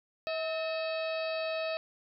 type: harmonic tone with a mistuned harmonic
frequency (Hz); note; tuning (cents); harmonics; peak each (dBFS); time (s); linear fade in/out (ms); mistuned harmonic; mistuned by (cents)
643; E5; -43; 1 / 2 / 3 / 4 / 5 / 6 / 7 / 8; -32 / -43 / -46 / -40 / -51 / -45 / -46 / -56; 0.27-1.77; 0; 3; -110
effects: none